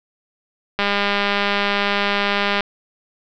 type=click train; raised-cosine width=0.3 ms; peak=-3 dBFS; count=368; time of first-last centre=0.79-2.607 s; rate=202 Hz; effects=low-pass 5000 Hz 12 dB/octave